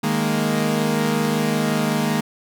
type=chord; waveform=sawtooth; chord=D# suspended fourth; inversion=none; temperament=equal; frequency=155.56 / 207.7 / 233.1 Hz; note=D#3 / G#3 / A#3; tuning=0 / 0 / 0 cents; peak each=-20 / -19 / -18 dBFS; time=0.03-2.21 s; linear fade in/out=10 ms; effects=none